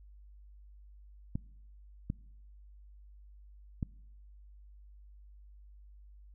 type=clicks; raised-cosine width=5 ms; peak=-21 dBFS; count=3; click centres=1.355 / 2.101 / 3.828 s; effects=noise-tail reverb RT60 0.9 s tail -24 dB re dry + added 50 Hz sine -52 dBFS peak until 6.34 s